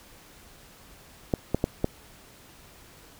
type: clicks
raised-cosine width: 2 ms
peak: -9 dBFS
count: 4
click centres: 1.338 / 1.546 / 1.641 / 1.844 s
effects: pink hiss -52 dBFS RMS until 3.19 s